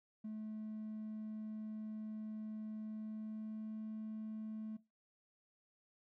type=tone with pitch glide; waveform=triangle; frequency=216.1 to 217.6 Hz; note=A3 to A3; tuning=-31 to -19 cents; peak=-39 dBFS; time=0.24-4.77 s; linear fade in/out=10 ms; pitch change=+12 cents; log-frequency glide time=2.75-3.83 s; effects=noise-tail reverb RT60 0.2 s tail -18 dB re dry + tanh soft clip ceiling -38 dBFS